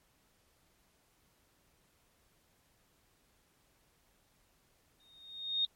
sine tone with exponential growth, 3700 Hz, A#7, 14 cents flat, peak -26 dBFS, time 5-5.65 s, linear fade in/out 1 ms, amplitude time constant 140 ms, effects pink hiss -71 dBFS RMS until 5.75 s + MP3 64 kbps

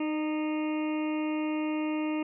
harmonic tone with a mistuned harmonic, 308 Hz, D#4, 17 cents flat, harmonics 1 / 2 / 3 / 4 / 6 / 7 / 8 / 9, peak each -28 / -39 / -41 / -45 / -52 / -46 / -46 / -45 dBFS, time 0-2.23 s, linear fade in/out 5 ms, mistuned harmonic 2, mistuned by -22 cents, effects none

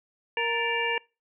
harmonic tone with a mistuned harmonic, 466.2 Hz, A#4, in tune, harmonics 1 / 2 / 4 / 5 / 6, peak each -31 / -31 / -31 / -31 / -31 dBFS, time 0.37-0.98 s, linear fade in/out 2 ms, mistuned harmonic 4, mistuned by -100 cents, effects noise-tail reverb RT60 0.3 s tail -25 dB re dry

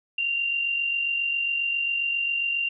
sine tone with amplitude modulation, 2774 Hz, F7, 12 cents flat, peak -21 dBFS, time 0.18-2.69 s, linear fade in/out 5 ms, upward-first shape sine, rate 47.4 Hz, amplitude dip 45%, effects none

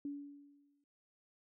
sine tone with exponential decay, 285.5 Hz, D4, 49 cents flat, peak -37 dBFS, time 0.05-0.84 s, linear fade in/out 2 ms, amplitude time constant 170 ms, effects none

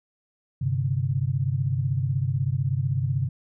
sine chord, G suspended fourth, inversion none, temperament equal, 98 / 130.81 / 146.83 Hz, G2 / C3 / D3, 0 / 0 / 0 cents, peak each -28 / -24 / -29 dBFS, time 0.61-3.29 s, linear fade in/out 10 ms, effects none

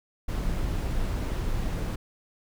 brown noise, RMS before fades -28 dBFS, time 0.28-1.96 s, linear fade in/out 10 ms, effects none

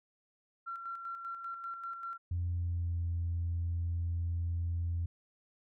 sine tone with tremolo, 1364 Hz, F6, 41 cents flat, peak -37 dBFS, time 0.66-2.18 s, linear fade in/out 20 ms, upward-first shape square, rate 5.1 Hz, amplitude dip 45%
sine tone with pitch glide, 87.31 to 85.27 Hz, F2 to F2, 0 to -41 cents, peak -30 dBFS, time 2.31-5.06 s, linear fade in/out 5 ms, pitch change -41 cents, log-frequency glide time 2.47-3.02 s
effects tanh soft clip ceiling -27 dBFS

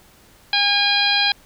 harmonic tone, 813 Hz, G#5, 37 cents flat, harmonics 1 / 2 / 3 / 4 / 5 / 6, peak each -24 / -23 / -22 / -21 / -20 / -26 dBFS, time 0.53-1.32 s, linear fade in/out 2 ms, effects pink hiss -51 dBFS RMS until 1.45 s

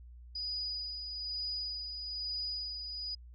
sine tone with tremolo, 4939 Hz, D#8, 14 cents flat, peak -34 dBFS, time 0.35-3.15 s, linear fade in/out 5 ms, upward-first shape sine, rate 1.1 Hz, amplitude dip 45%, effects added 60 Hz sine -49 dBFS peak until 3.34 s + AAC 48 kbps

